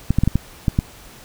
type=clicks; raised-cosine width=5 ms; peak=-3 dBFS; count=7; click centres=0.106 / 0.186 / 0.236 / 0.276 / 0.356 / 0.682 / 0.789 s; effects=pink hiss -43 dBFS RMS until 1.24 s